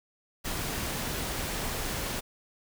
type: noise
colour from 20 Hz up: pink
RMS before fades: -33 dBFS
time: 0.44-2.21 s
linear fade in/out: 20 ms
effects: none